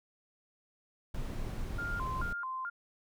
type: noise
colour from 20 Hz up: brown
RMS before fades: -37 dBFS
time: 1.14-2.33 s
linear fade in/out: 5 ms
type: tone with vibrato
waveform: sine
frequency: 1209 Hz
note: D6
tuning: 50 cents sharp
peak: -35 dBFS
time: 1.78-2.7 s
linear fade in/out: 10 ms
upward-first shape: square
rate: 2.3 Hz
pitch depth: 260 cents each way
effects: none